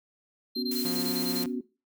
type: tone bursts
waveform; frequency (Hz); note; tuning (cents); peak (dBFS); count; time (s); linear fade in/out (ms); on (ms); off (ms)
triangle; 4160; C8; -11; -30; 9; 0.55-1.43; 10; 80; 20
type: chord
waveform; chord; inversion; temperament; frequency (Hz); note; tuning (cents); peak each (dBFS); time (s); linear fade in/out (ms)
sine; B suspended second; none; equal with one note detuned; 246.9 / 276.4 / 370; B3 / C#4 / F#4; 0 / -5 / 0; -31 / -35 / -35; 0.56-1.61; 10
type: noise with tremolo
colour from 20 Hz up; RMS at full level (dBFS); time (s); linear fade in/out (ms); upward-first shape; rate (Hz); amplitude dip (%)
blue; -34; 0.71-1.44; 5; triangle; 14; 25
type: tone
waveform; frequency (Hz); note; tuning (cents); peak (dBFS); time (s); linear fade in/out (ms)
sawtooth; 176.9; F3; +23; -31; 0.85-1.46; 0
effects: noise-tail reverb RT60 0.3 s tail -18 dB re dry